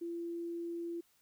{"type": "tone", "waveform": "sine", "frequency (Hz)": 340, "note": "F4", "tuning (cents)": -46, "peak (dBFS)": -37, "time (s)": [0.01, 1.01], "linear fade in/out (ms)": 10, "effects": ["white hiss -71 dBFS RMS until 1.21 s"]}